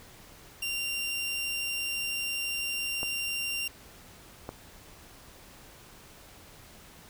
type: tone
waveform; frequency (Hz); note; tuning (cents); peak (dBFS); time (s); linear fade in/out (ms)
sawtooth; 2774; F7; -12; -27; 0.62-3.68; 5
type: clicks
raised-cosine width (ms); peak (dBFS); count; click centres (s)
1; -22; 2; 3.031 / 4.491
effects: pink hiss -52 dBFS RMS until 7.09 s